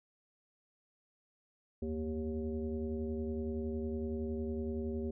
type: tone with frequency modulation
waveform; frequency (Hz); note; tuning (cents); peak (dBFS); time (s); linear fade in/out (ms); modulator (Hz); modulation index
sine; 233.1; A#3; 0; -34; 1.82-5.11; 5; 159; 1.3
effects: none